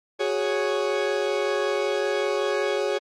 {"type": "chord", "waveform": "40% pulse", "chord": "F# suspended second", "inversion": "none", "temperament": "equal", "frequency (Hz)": [370, 415.3, 554.4], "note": ["F#4", "G#4", "C#5"], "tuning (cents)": [0, 0, 0], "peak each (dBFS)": [-28, -25, -26], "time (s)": [0.19, 2.99], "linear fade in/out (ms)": 20, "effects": ["low-pass 5000 Hz 12 dB/octave", "Opus 48 kbps"]}